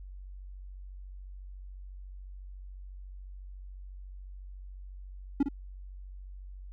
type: tone with echo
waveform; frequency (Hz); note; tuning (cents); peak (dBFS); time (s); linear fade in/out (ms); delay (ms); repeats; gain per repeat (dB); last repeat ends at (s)
triangle; 280; C#4; +18; -19; 5.4-5.43; 5; 57; 1; -8; 5.487
effects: added 47 Hz sine -42 dBFS peak until 6.72 s